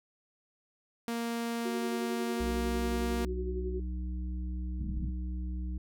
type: tone with pitch glide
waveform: sawtooth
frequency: 233.1 to 234.6 Hz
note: A#3 to A#3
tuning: 0 to +11 cents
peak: -28 dBFS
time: 1.08-3.25 s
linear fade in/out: 0 ms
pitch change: +11 cents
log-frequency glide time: 1.62-2.95 s
type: tone with tremolo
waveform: sine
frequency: 369.9 Hz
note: F#4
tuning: in tune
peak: -33 dBFS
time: 1.65-3.8 s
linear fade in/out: 5 ms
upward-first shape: sine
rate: 11 Hz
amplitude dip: 55%
type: harmonic tone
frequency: 62 Hz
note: B1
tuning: 7 cents sharp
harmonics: 1 / 3 / 5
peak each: -33 / -43 / -47 dBFS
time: 2.4-5.78 s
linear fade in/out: 5 ms
type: low-pass noise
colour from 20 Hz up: white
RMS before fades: -39 dBFS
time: 4.79-5.11 s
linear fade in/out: 20 ms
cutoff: 220 Hz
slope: 48 dB/octave
effects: none